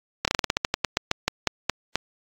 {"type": "slowing click train", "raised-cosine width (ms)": 0.2, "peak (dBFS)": -3, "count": 17, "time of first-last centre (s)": [0.25, 1.956], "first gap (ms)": 28, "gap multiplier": 1.16, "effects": ["AAC 48 kbps"]}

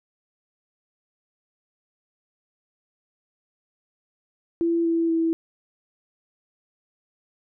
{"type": "tone with pitch steps", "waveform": "sine", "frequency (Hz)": [336.2, 332.1, 328.1], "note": ["E4", "E4", "E4"], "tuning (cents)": [34, 13, -8], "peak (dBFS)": -19, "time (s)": [4.61, 5.33], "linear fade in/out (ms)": 0, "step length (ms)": 240, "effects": []}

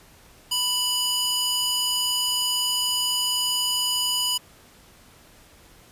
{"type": "tone with high-pass filter", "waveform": "square", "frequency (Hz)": 987.8, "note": "B5", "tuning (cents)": 0, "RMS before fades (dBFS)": -24, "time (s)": [0.51, 4.38], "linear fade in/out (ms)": 10, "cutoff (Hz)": 3100, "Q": 1.1, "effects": ["pink hiss -52 dBFS RMS until 5.91 s", "resampled to 32000 Hz"]}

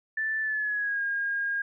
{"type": "tone with pitch glide", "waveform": "sine", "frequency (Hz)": [1760, 1623.3], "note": ["A6", "G#6"], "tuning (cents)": [0, -40], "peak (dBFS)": -26, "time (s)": [0.17, 1.62], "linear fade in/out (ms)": 5, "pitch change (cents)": -140, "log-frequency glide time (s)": [0.41, 1.02], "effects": []}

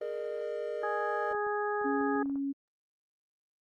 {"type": "chord", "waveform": "triangle", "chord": "Ab suspended second", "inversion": "none", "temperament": "equal with one note detuned", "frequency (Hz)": [415.3, 466.2, 606.6], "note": ["Ab4", "Bb4", "Eb5"], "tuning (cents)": [0, 0, -44], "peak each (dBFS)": [-37, -35, -35], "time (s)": [0.01, 1.33], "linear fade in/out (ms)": 5}
{"type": "harmonic tone", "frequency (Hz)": 415.3, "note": "G#4", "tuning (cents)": 0, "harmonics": [1, 2, 3, 4], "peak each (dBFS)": [-32, -35, -37, -38], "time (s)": [0.83, 2.23], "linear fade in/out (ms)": 5}
{"type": "clicks", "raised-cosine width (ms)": 1, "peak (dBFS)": -36, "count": 9, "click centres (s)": [1.314, 1.348, 1.467, 1.815, 2.011, 2.156, 2.258, 2.297, 2.357]}
{"type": "tone", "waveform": "sine", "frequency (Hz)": 277.2, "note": "C#4", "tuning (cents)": 0, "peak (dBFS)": -30, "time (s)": [1.84, 2.53], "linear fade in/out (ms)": 20}
{"effects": ["Opus 24 kbps"]}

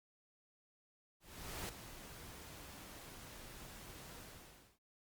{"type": "noise with ADSR envelope", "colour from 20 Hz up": "pink", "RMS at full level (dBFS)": -43, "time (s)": [1.2, 4.79], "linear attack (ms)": 490, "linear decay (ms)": 3, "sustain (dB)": -10, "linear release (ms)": 590, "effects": ["Opus 48 kbps"]}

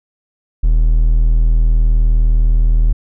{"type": "tone", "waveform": "triangle", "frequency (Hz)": 39.81, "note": "D#1", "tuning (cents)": 40, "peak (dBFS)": -6, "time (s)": [0.63, 2.93], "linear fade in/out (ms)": 10, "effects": []}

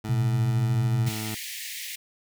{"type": "tone", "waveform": "20% pulse", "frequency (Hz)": 108.5, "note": "A2", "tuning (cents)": -24, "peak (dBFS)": -26, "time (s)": [0.04, 1.35], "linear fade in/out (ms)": 5}
{"type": "tone with vibrato", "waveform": "sine", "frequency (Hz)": 122, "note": "B2", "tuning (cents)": -21, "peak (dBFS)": -21, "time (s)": [0.09, 1.09], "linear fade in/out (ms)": 5, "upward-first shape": "square", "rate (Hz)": 8.3, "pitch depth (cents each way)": 52}
{"type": "high-pass noise", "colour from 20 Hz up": "pink", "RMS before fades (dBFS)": -36, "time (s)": [1.06, 1.96], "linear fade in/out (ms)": 10, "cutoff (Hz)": 1800, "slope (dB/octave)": 96}
{"effects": []}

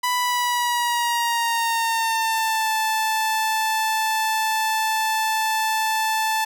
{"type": "tone with pitch glide", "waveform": "sawtooth", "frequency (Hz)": [991, 877.8], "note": ["B5", "A5"], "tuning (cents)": [6, -4], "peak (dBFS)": -16, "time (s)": [0.03, 6.45], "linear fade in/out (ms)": 10, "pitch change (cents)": -210, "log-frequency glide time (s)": [0.15, 2.72], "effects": []}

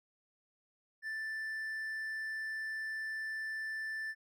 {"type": "tone", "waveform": "triangle", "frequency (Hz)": 1765, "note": "A6", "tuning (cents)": 5, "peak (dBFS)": -35, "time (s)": [1.02, 4.15], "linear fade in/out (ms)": 50, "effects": []}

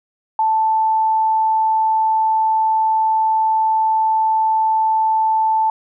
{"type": "tone", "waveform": "sine", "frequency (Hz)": 880, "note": "A5", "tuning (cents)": 0, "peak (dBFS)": -13, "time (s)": [0.39, 5.7], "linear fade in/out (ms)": 2, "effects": []}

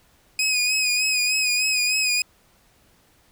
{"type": "tone with vibrato", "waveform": "20% pulse", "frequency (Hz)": 2504, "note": "D#7", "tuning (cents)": 10, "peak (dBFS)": -14, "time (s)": [0.39, 2.22], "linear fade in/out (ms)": 2, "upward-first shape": "sine", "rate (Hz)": 3.3, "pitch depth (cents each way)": 44, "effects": ["pink hiss -59 dBFS RMS until 3.31 s"]}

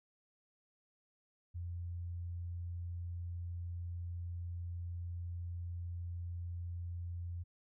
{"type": "tone", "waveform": "sine", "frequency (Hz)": 86.8, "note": "F2", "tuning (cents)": -10, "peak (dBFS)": -39, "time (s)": [1.54, 7.44], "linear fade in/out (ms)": 20, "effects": []}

